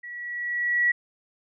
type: tone with level ramp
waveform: sine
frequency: 1932 Hz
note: B6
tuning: 39 cents flat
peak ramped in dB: -36 to -17 dBFS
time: 0.03-0.92 s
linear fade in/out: 10 ms
effects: none